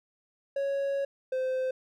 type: tone pair in turn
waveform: triangle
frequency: 554.4 / 517.5 Hz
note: C#5 / C5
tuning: 0 / -19 cents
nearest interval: minor second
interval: 119 cents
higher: first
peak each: -25 dBFS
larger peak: neither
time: 0.56-1.05 / 1.32-1.71 s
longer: first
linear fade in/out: 5 ms
effects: none